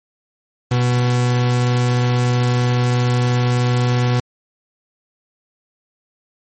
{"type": "tone", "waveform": "40% pulse", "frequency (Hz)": 123.1, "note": "B2", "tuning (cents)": -5, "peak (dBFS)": -13, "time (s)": [0.71, 4.2], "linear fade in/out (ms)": 5, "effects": ["MP3 32 kbps"]}